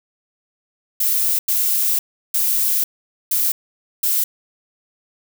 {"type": "noise bursts at uneven times", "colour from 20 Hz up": "violet", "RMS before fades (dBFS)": -18, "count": 5, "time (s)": [[1, 1.39], [1.48, 1.99], [2.34, 2.84], [3.31, 3.52], [4.03, 4.24]], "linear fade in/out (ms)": 5, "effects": []}